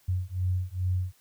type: beating tone pair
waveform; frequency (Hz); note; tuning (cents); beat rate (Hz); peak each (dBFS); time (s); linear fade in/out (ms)
sine; 90.4 / 92.8; F#2 / F#2; -40 / +6; 2.4; -29; 0.08-1.13; 10
effects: white hiss -63 dBFS RMS until 1.2 s